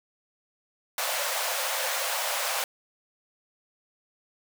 pink high-pass noise, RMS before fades -29 dBFS, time 0.98-2.64 s, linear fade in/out 2 ms, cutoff 510 Hz, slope 96 dB/octave, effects none

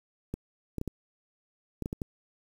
clicks, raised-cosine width 3 ms, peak -20 dBFS, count 8, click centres 0.34 / 0.783 / 0.814 / 0.877 / 1.823 / 1.859 / 1.929 / 2.018 s, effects 8-bit

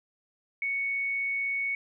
sine tone, 2221 Hz, C#7, 3 cents sharp, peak -27 dBFS, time 0.62-1.75 s, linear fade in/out 2 ms, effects none

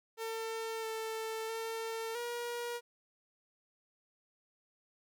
sawtooth tone with pitch steps, 449.8 / 444.2 / 451.1 / 477.4 Hz, A4 / A4 / A4 / A#4, +38 / +16 / +43 / +41 cents, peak -33 dBFS, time 0.17-2.81 s, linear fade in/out 50 ms, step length 660 ms, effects none

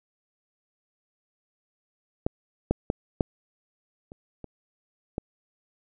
clicks, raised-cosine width 2 ms, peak -10 / -8 / -10 / -8 / -29 / -25 / -15 dBFS, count 7, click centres 2.265 / 2.71 / 2.901 / 3.208 / 4.119 / 4.443 / 5.181 s, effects none

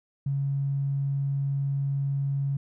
triangle tone with tanh clipping, 138.9 Hz, C#3, 4 cents sharp, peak -24 dBFS, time 0.26-2.57 s, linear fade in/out 5 ms, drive 3 dB, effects none

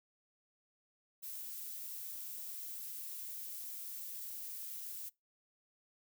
violet noise, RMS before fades -45 dBFS, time 1.22-5.1 s, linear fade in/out 20 ms, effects noise-tail reverb RT60 0.2 s tail -23 dB re dry

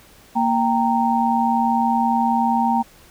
sine tone cluster, 232.5 / 786 / 925 Hz, A#3 / G5 / A#5, -4 / +4 / -14 cents, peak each -20 dBFS, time 0.35-2.83 s, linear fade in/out 20 ms, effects pink hiss -49 dBFS RMS until 3.1 s

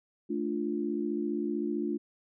sine chord, D minor, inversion second, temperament equal, 220 / 293.7 / 349.2 Hz, A3 / D4 / F4, 0 / 0 / 0 cents, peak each -34 / -33 / -33 dBFS, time 0.29-1.98 s, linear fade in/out 20 ms, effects none

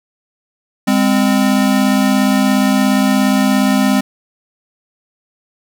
square tone pair together, 203.2 / 260.3 Hz, G#3 / C4, -38 / -9 cents, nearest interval major third, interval 429 cents, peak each -14 dBFS, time 0.87-4.01 s, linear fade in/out 10 ms, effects 8-bit

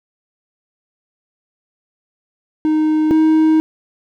triangle tone pair in turn, 310 / 315.1 Hz, D#4 / D#4, -6 / +22 cents, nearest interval unison, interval 28 cents, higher second, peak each -10 / -7 dBFS, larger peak second, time 2.65-3.11 / 3.11-3.6 s, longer second, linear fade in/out 0 ms, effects none

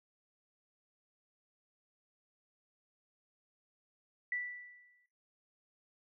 sine tone with exponential decay, 1967 Hz, B6, 7 cents flat, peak -32 dBFS, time 4.32-5.06 s, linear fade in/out 2 ms, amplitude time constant 160 ms, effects noise-tail reverb RT60 0.4 s tail -17 dB re dry

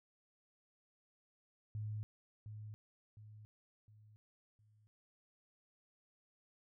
sine tone with echo, 106.7 Hz, G#2, 47 cents sharp, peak -39 dBFS, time 1.75-2.03 s, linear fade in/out 0 ms, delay 710 ms, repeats 4, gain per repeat -7 dB, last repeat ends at 4.87 s, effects none

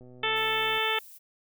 click train, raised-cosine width 2 ms, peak -38 dBFS, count 97, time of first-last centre 0.01-0.778 s, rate 125 Hz
harmonic tone, 440 Hz, A4, in tune, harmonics 1 / 2 / 3 / 4 / 5 / 6 / 7 / 8, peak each -33 / -33 / -33 / -33 / -33 / -33 / -33 / -33 dBFS, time 0.23-0.99 s, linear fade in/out 5 ms
violet noise, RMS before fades -49 dBFS, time 0.35-1.19 s, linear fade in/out 20 ms
effects none

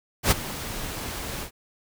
pink noise with ADSR envelope, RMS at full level -17 dBFS, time 0.23-1.51 s, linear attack 83 ms, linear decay 18 ms, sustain -16 dB, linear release 92 ms, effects none

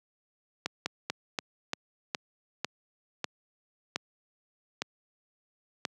slowing click train, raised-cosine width 0.2 ms, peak -12 dBFS, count 11, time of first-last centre 0.66-5.852 s, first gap 200 ms, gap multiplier 1.2, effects high-pass 150 Hz 12 dB/octave

